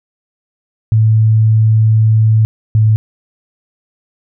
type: tone pair in turn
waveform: sine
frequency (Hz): 110 / 108.93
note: A2 / A2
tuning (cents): 0 / -17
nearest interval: unison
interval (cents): 17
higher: first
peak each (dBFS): -6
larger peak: neither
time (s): 0.92-2.45 / 2.75-2.96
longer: first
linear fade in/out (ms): 0
effects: none